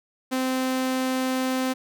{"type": "tone", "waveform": "sawtooth", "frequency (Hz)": 259.1, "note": "C4", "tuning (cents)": -17, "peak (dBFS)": -19, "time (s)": [0.31, 1.74], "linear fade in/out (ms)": 20, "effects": []}